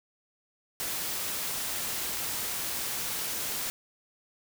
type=noise; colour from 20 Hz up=white; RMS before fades=-33 dBFS; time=0.8-3.7 s; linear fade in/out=0 ms; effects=none